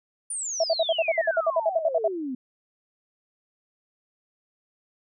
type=exponential sweep; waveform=sine; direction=down; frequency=9600 to 244.9 Hz; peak=-28 dBFS; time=0.3-2.35 s; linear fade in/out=5 ms
type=tone bursts; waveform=sine; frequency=655 Hz; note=E5; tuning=11 cents flat; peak=-18 dBFS; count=16; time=0.6-2.079 s; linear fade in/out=5 ms; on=39 ms; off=57 ms
effects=none